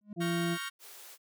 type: tone with exponential growth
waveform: triangle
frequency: 207.7 Hz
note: G#3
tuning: in tune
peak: -34 dBFS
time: 0.01-0.13 s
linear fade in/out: 2 ms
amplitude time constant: 25 ms
type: harmonic tone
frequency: 170.7 Hz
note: F3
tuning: 39 cents flat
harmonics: 1 / 2 / 4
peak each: -31 / -33 / -41 dBFS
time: 0.16-0.58 s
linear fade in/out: 50 ms
type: chord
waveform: 25% pulse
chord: G half-diminished seventh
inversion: second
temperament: equal with one note detuned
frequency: 1108.7 / 1396.9 / 1556.3 / 1864.7 Hz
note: Db6 / F6 / G6 / Bb6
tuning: 0 / 0 / -13 / 0 cents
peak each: -38 dBFS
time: 0.2-0.7 s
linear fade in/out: 20 ms
type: high-pass noise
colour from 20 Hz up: white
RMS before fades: -50 dBFS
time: 0.79-1.18 s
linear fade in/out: 50 ms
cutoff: 340 Hz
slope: 48 dB/octave
effects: none